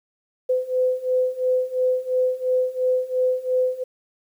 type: beating tone pair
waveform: sine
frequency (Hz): 507 / 509.9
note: B4 / C5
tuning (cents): +45 / -45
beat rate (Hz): 2.9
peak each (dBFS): -23 / -21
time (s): 0.49-3.84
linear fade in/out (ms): 10
effects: 9-bit